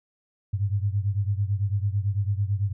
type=beating tone pair; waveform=sine; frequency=98 / 107 Hz; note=G2 / A2; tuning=0 / -48 cents; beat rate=9 Hz; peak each=-24 / -27 dBFS; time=0.53-2.73 s; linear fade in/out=10 ms; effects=none